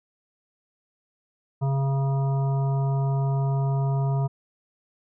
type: harmonic tone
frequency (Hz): 136.7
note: C#3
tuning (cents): -24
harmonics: 1 / 3 / 5 / 7 / 9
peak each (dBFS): -21 / -36 / -35 / -37 / -44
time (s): 1.61-4.28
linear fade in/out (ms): 20
effects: none